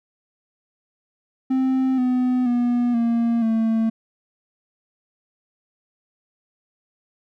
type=tone with pitch steps; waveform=triangle; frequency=261.6 / 251.7 / 242.1 / 232.9 / 224.1 Hz; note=C4 / B3 / B3 / A#3 / A3; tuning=0 / +33 / -34 / -1 / +32 cents; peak=-15 dBFS; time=1.5-3.9 s; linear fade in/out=10 ms; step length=480 ms; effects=none